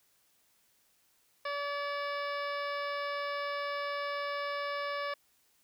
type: harmonic tone with a mistuned harmonic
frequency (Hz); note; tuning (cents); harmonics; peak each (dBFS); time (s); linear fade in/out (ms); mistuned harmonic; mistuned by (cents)
573; D5; -43; 1 / 2 / 3 / 4 / 5 / 6 / 7 / 8 / 9; -37 / -37 / -41 / -44 / -50 / -50 / -53 / -54 / -50; 1.45-5.14; 5; 6; +56
effects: white hiss -70 dBFS RMS until 5.63 s